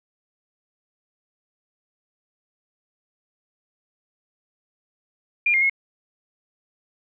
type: tone with pitch steps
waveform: sine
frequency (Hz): 2405 / 2124 / 2169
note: D7 / C7 / C#7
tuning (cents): +41 / +25 / -38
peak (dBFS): -16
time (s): 5.46-5.697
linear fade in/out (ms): 5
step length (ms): 79
effects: none